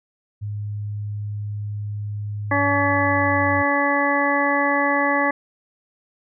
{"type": "tone with pitch glide", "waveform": "sine", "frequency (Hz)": [103.83, 98], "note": ["G#2", "G2"], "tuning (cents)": [0, 0], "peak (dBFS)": -25, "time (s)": [0.41, 3.63], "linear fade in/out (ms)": 20, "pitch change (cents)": -100, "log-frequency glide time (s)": [2.54, 3.44]}
{"type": "harmonic tone", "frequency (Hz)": 284, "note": "C#4", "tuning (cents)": 42, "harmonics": [1, 2, 3, 4, 6, 7], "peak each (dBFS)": [-24, -24, -24, -24, -24, -24], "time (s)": [2.51, 5.31], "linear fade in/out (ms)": 5}
{"effects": []}